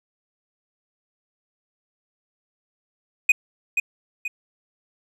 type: tone with echo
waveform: triangle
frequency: 2489 Hz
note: D#7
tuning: in tune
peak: -9 dBFS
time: 3.29-3.32 s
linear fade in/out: 5 ms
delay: 480 ms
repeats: 2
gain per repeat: -7 dB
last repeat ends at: 4.28 s
effects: none